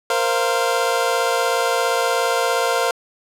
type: chord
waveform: 25% pulse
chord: Bb suspended second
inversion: none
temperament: equal with one note detuned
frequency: 466.2 / 523.3 / 691.6 Hz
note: Bb4 / C5 / F5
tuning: 0 / 0 / -17 cents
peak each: -18 dBFS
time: 0.1-2.91 s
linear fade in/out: 2 ms
effects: low-pass 12000 Hz 12 dB/octave